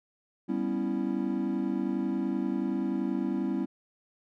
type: chord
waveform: triangle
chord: C# half-diminished seventh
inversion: second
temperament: equal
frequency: 196 / 246.9 / 277.2 / 329.6 Hz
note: G3 / B3 / C#4 / E4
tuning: 0 / 0 / 0 / 0 cents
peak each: -31 dBFS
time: 0.48-3.66 s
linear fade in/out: 20 ms
effects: none